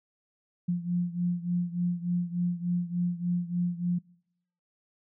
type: beating tone pair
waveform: sine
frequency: 174.61 / 178.01 Hz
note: F3 / F3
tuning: 0 / +33 cents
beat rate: 3.4 Hz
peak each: -28 / -31 dBFS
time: 0.68-3.99 s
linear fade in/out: 10 ms
effects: noise-tail reverb RT60 0.8 s tail -26 dB re dry